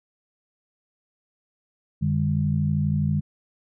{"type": "tone cluster", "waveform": "sine", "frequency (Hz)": [91.2, 149.3, 201.8], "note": ["F#2", "D3", "G#3"], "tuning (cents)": [-24, 29, -49], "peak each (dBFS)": [-27, -22, -26], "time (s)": [2.01, 3.21], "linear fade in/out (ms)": 20, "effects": []}